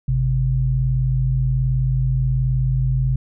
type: tone pair together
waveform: sine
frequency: 51.79 / 130.5 Hz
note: G#1 / C3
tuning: -4 / -4 cents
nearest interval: octave + major third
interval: 1600 cents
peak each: -21 / -17 dBFS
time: 0.08-3.16 s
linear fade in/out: 5 ms
effects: none